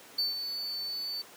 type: tone with ADSR envelope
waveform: triangle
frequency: 4501 Hz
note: C#8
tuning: 26 cents sharp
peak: -24 dBFS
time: 0.18-1.22 s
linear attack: 8 ms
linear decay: 150 ms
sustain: -8 dB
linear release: 8 ms
effects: pink hiss -51 dBFS RMS until 1.36 s + high-pass 300 Hz 12 dB/octave